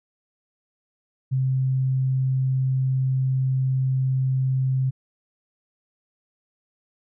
sine tone, 131.3 Hz, C3, 6 cents sharp, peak -19 dBFS, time 1.31-4.91 s, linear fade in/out 20 ms, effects none

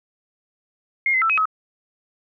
sine tone with pitch steps, 2136 / 2051 / 1329 / 2541 / 1278 Hz, C7 / C7 / E6 / D#7 / D#6, +35 / -35 / +14 / +36 / +46 cents, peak -16 dBFS, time 1.06-1.455 s, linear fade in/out 2 ms, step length 79 ms, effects none

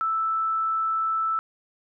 sine tone, 1318.5 Hz, E6, in tune, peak -22 dBFS, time 0.01-1.39 s, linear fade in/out 0 ms, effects none

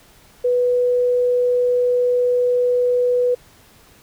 sine tone, 492.8 Hz, B4, 4 cents flat, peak -14 dBFS, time 0.44-3.35 s, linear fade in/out 10 ms, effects pink hiss -50 dBFS RMS until 4.02 s

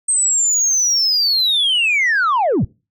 sine linear sweep, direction down, 8372 to 63.5 Hz, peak -11 dBFS, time 0.08-2.65 s, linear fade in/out 10 ms, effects noise-tail reverb RT60 0.3 s tail -25 dB re dry + tanh soft clip ceiling -11 dBFS

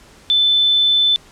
sine tone, 3520 Hz, A7, in tune, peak -11 dBFS, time 0.3-1.16 s, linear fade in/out 0 ms, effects pink hiss -46 dBFS RMS until 1.31 s + low-pass 9000 Hz 12 dB/octave

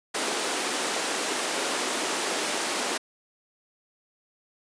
pink high-pass noise, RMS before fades -28 dBFS, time 0.14-2.98 s, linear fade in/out 10 ms, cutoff 290 Hz, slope 24 dB/octave, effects resampled to 22050 Hz

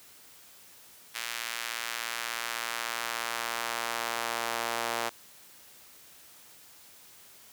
sawtooth tone with high-pass filter sweep, 116.54 Hz, A#2, in tune, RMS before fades -34 dBFS, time 1.14-5.1 s, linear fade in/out 20 ms, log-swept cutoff 2000 to 700 Hz, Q 0.94, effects white hiss -54 dBFS RMS until 7.52 s + high-pass 60 Hz 12 dB/octave

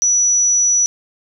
sine tone, 5900 Hz, F#8, 6 cents flat, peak -11 dBFS, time 0.02-0.86 s, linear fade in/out 0 ms, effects none

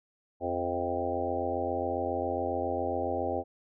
harmonic tone with a mistuned harmonic, 87.31 Hz, F2, in tune, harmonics 1 / 3 / 4 / 5 / 6 / 7 / 8 / 9, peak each -40 / -38 / -37 / -37 / -35 / -36 / -39 / -35 dBFS, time 0.4-3.44 s, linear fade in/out 50 ms, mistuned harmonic 7, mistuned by +34 cents, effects none

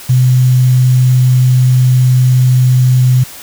sine tone with quantisation, 127.2 Hz, C3, 48 cents flat, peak -5 dBFS, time 0.09-3.24 s, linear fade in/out 10 ms, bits 5, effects white hiss -31 dBFS RMS until 3.42 s

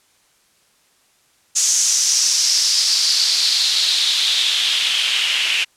white noise with band-pass filter sweep, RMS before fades -17 dBFS, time 1.55-5.65 s, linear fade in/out 20 ms, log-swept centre 6600 to 2700 Hz, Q 4.1, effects white hiss -58 dBFS RMS until 5.76 s + low-pass 10000 Hz 12 dB/octave

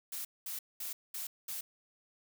blue noise bursts, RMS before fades -40 dBFS, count 5, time 0.12-1.61 s, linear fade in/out 5 ms, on 130 ms, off 210 ms, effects none

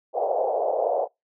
pink band-pass noise, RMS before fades -24 dBFS, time 0.13-1.08 s, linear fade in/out 50 ms, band 480 to 750 Hz, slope 48 dB/octave, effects noise-tail reverb RT60 0.2 s tail -26 dB re dry

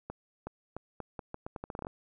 accelerating click train, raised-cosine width 1 ms, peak -24 dBFS, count 15, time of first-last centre 0.1-1.869 s, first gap 370 ms, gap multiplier 0.8, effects none

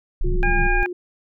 sine tone, 28.93 Hz, A#0, 12 cents flat, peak -17 dBFS, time 0.21-0.83 s, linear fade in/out 0 ms
white low-pass noise, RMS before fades -29 dBFS, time 0.24-0.68 s, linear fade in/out 20 ms, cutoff 200 Hz, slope 96 dB/octave
sine tone with vibrato, 357.1 Hz, F4, 39 cents sharp, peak -26 dBFS, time 0.24-0.93 s, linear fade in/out 5 ms, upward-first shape sine, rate 2.3 Hz, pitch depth 20 cents each way
harmonic tone, 810 Hz, G#5, 43 cents flat, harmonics 1 / 2 / 3, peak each -25 / -22 / -26 dBFS, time 0.43-0.86 s, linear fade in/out 0 ms
effects none

